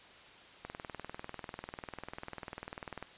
click train, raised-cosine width 0.5 ms, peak -26 dBFS, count 49, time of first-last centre 0.65-3.026 s, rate 20.2 Hz, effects white hiss -55 dBFS RMS until 3.17 s + resampled to 8000 Hz

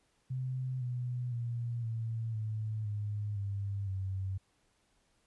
sine tone with pitch steps, 128.9 / 123.51 / 118.34 / 113.39 / 108.64 / 104.1 / 99.74 / 95.57 Hz, C3 / B2 / A#2 / A#2 / A2 / G#2 / G2 / G2, -26 / +1 / +27 / -47 / -22 / +5 / +30 / -43 cents, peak -33 dBFS, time 0.3-4.38 s, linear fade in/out 10 ms, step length 510 ms, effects pink hiss -73 dBFS RMS until 5.26 s + resampled to 24000 Hz

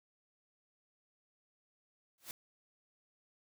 white noise with exponential growth, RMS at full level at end -40 dBFS, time 2.18-2.31 s, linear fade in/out 1 ms, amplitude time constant 27 ms, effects none

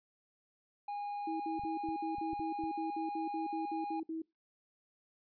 triangle tone, 819 Hz, G#5, 24 cents flat, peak -35 dBFS, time 0.88-4 s, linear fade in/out 5 ms
sine tone bursts, 322.8 Hz, E4, 36 cents flat, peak -36 dBFS, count 16, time 1.27-4.22 s, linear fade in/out 5 ms, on 130 ms, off 58 ms
clicks, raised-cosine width 5 ms, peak -39 dBFS, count 7, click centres 1.595 / 1.637 / 1.888 / 2.184 / 2.332 / 2.395 / 2.638 s
effects noise-tail reverb RT60 0.2 s tail -23 dB re dry + resampled to 11025 Hz

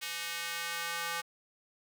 square tone with high-pass filter sweep, 169 Hz, E3, 43 cents sharp, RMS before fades -37 dBFS, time 0.01-1.22 s, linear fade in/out 20 ms, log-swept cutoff 2400 to 1200 Hz, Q 1.1, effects none

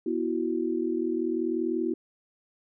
sine chord, B suspended fourth, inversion none, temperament equal with one note detuned, 244.1 / 329.6 / 370 Hz, B3 / E4 / F#4, -20 / 0 / 0 cents, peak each -32 / -28 / -30 dBFS, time 0.06-1.94 s, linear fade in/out 5 ms, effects none

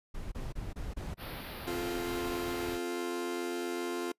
brown noise bursts, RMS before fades -38 dBFS, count 5, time 0.14-1.144 s, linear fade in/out 10 ms, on 180 ms, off 26 ms
pink band-stop noise, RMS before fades -42 dBFS, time 1.17-2.79 s, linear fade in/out 50 ms, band 4700 to 11000 Hz, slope 48 dB/octave
40% pulse chord, F major, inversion second, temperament equal with one note detuned, 261.6 / 349.2 / 433.9 Hz, C4 / F4 / A4, 0 / 0 / -24 cents, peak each -40 / -34 / -40 dBFS, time 1.67-4.12 s, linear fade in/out 5 ms
effects noise-tail reverb RT60 0.1 s tail -25 dB re dry + resampled to 32000 Hz

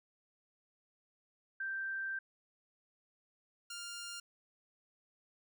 sine / 10% pulse tone pair in turn, 1568 / 1400.4 Hz, G6 / F6, 0 / +4 cents, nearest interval major second, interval 196 cents, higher first, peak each -36 / -35 dBFS, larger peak second, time 1.6-2.19 / 3.7-4.2 s, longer first, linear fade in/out 5 ms, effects none

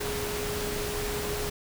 sine tone in noise, 415.3 Hz, G#4, in tune, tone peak -33 dBFS, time 0-1.5 s, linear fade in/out 10 ms, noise pink, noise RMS -33 dBFS, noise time 0-1.5 s, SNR -3 dB, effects none

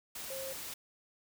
sine tone in noise, 534 Hz, C5, 35 cents sharp, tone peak -40 dBFS, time 0.3-0.53 s, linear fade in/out 5 ms, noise white, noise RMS -43 dBFS, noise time 0.15-0.74 s, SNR 0 dB, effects none

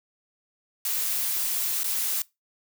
blue noise with dropouts, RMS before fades -27 dBFS, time 0.85-2.22 s, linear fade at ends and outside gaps 2 ms, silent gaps 1.834-1.842 s, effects noise-tail reverb RT60 0.2 s tail -21 dB re dry

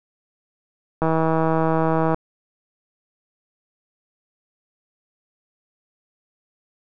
click train, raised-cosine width 1 ms, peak -7 dBFS, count 182, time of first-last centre 1.02-2.144 s, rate 161 Hz, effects none

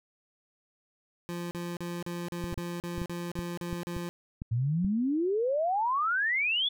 25% pulse tone bursts, 173.4 Hz, F3, 12 cents flat, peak -30 dBFS, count 11, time 1.29-4.09 s, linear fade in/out 0 ms, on 220 ms, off 38 ms
clicks, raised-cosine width 5 ms, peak -23 dBFS, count 10, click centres 2.44 / 2.527 / 2.578 / 2.98 / 3.017 / 3.39 / 3.729 / 3.966 / 4.419 / 4.847 s
sine exponential sweep, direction up, 110 to 3520 Hz, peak -25 dBFS, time 4.51-6.69 s, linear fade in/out 10 ms
effects none

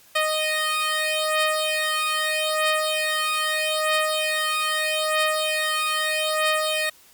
10% pulse beating tone pair, 620 / 620.79 Hz, D#5 / D#5, -6 / -4 cents, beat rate 0.79 Hz, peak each -17 / -15 dBFS, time 0.15-6.9 s, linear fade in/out 10 ms, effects white hiss -53 dBFS RMS until 7.13 s + Opus 48 kbps

